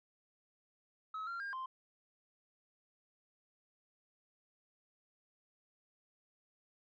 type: tone with pitch steps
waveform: sine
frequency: 1285 / 1380 / 1609 / 1045 Hz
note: E6 / F6 / G6 / C6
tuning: -45 / -21 / +45 / -2 cents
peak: -37 dBFS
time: 1.14-1.66 s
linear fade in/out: 5 ms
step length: 130 ms
effects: tanh soft clip ceiling -38 dBFS